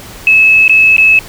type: tone with dropouts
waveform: sine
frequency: 2593 Hz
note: E7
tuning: 29 cents flat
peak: -3 dBFS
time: 0.27-1.19 s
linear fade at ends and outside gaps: 1 ms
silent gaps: 0.68-0.695 / 0.966-0.981 s
effects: pink hiss -31 dBFS RMS until 1.28 s